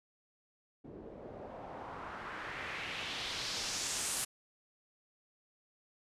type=noise with low-pass filter sweep; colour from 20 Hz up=white; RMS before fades=-41 dBFS; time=0.84-4.25 s; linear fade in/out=10 ms; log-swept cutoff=340 to 10000 Hz; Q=1.8; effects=resampled to 32000 Hz

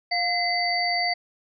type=tone cluster; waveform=sine; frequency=706 / 2044 / 4595 Hz; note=F5 / C7 / D8; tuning=+19 / -41 / -39 cents; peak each=-26 dBFS; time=0.11-1.14 s; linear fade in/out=10 ms; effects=none

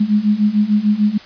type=beating tone pair; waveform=sine; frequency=205.7 / 212.4 Hz; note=G#3 / G#3; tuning=-16 / +39 cents; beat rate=6.7 Hz; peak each=-16 / -14 dBFS; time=0-1.18 s; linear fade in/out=10 ms; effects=white hiss -38 dBFS RMS until 1.25 s + resampled to 11025 Hz

